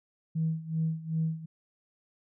sine tone with tremolo, 160.7 Hz, E3, 44 cents flat, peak -24 dBFS, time 0.35-1.46 s, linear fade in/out 10 ms, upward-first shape sine, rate 2.6 Hz, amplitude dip 85%, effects tanh soft clip ceiling -20 dBFS

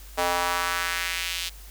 square tone with high-pass filter sweep, 88 Hz, F2, 14 cents sharp, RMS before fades -27 dBFS, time 0.17-1.5 s, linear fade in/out 20 ms, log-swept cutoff 650 to 3400 Hz, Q 1.6, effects added 50 Hz sine -42 dBFS peak until 1.7 s + white hiss -49 dBFS RMS until 1.7 s

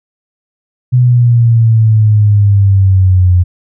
sine exponential sweep, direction down, 125.9 to 88.6 Hz, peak -4 dBFS, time 0.92-3.44 s, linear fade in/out 20 ms, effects none

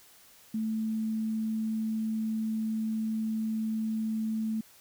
sine tone, 220 Hz, A3, in tune, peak -28 dBFS, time 0.54-4.61 s, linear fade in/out 5 ms, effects white hiss -57 dBFS RMS until 4.8 s

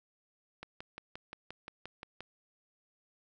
click train, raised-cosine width 0.3 ms, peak -27 dBFS, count 10, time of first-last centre 0.63-2.206 s, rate 5.71 Hz, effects none

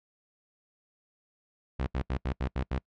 sawtooth tone bursts, 65.2 Hz, C2, 5 cents flat, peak -24 dBFS, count 7, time 1.79-2.788 s, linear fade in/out 10 ms, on 80 ms, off 73 ms, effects noise-tail reverb RT60 0.1 s tail -26 dB re dry + low-pass 3000 Hz 12 dB/octave

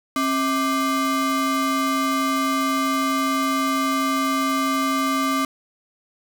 square ring-modulated tone, 456.1 Hz, A#4, 38 cents flat, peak -17 dBFS, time 0.16-5.45 s, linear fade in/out 2 ms, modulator 725 Hz, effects none

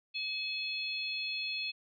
harmonic tone, 853 Hz, G#5, 46 cents sharp, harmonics 3 / 4 / 5, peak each -36 / -41 / -39 dBFS, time 0.14-1.72 s, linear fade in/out 20 ms, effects none

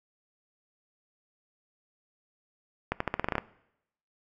accelerating click train, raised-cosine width 0.5 ms, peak -12 dBFS, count 10, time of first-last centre 2.92-3.382 s, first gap 84 ms, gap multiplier 0.87, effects noise-tail reverb RT60 0.8 s tail -20 dB re dry

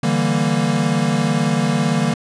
square chord, E half-diminished seventh, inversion third, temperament equal, 146.83 / 164.81 / 196 / 233.1 Hz, D3 / E3 / G3 / Bb3, 0 / 0 / 0 / 0 cents, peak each -22 / -22 / -23 / -21 dBFS, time 0.03-2.14 s, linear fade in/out 5 ms, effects resampled to 22050 Hz

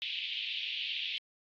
white band-pass noise, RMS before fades -37 dBFS, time 0.02-1.18 s, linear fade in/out 0 ms, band 2500 to 3600 Hz, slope 48 dB/octave, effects AAC 32 kbps

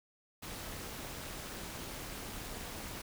pink noise with amplitude modulation, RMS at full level -41 dBFS, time 0.42-3.02 s, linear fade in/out 10 ms, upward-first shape sine, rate 233 Hz, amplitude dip 60%, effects none

